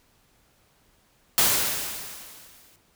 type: noise with exponential decay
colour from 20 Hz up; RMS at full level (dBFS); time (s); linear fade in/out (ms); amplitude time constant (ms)
white; -18; 1.38-2.76; 0; 300
effects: pink hiss -63 dBFS RMS until 2.95 s